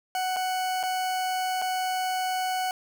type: tone with dropouts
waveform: 40% pulse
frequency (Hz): 743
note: F#5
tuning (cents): +7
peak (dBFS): -25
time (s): 0.15-2.71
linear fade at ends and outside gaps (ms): 1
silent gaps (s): 0.363-0.367 / 0.83-0.835 / 1.617-1.621
effects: none